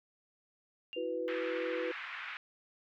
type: tone with exponential decay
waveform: sine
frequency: 2794 Hz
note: F7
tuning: in tune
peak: -39 dBFS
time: 0.93-1.18 s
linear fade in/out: 0 ms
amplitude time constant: 53 ms
type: chord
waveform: sine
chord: E suspended second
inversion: none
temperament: just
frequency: 329.6 / 370.8 / 494.4 Hz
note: E4 / F#4 / B4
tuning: 0 / +4 / +2 cents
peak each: -40 / -40 / -35 dBFS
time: 0.96-1.92 s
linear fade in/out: 10 ms
type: band-pass noise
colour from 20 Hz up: pink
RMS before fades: -43 dBFS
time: 1.28-2.37 s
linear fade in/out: 0 ms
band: 1300 to 2600 Hz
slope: 24 dB/octave
effects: none